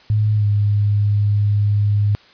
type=tone with pitch glide; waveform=sine; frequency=106.4 to 103.07 Hz; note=G#2 to G#2; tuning=+42 to -13 cents; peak=-13 dBFS; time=0.1-2.15 s; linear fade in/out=0 ms; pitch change=-55 cents; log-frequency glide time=0.36-0.45 s; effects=white hiss -48 dBFS RMS until 2.33 s + resampled to 11025 Hz